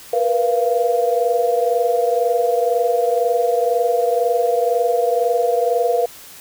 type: tone cluster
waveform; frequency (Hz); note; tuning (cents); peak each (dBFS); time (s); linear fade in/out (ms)
sine; 472.4 / 494.4 / 689; A#4 / B4 / F5; +23 / +2 / -24; -19; 0.13-6.06; 5
effects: white hiss -40 dBFS RMS until 6.4 s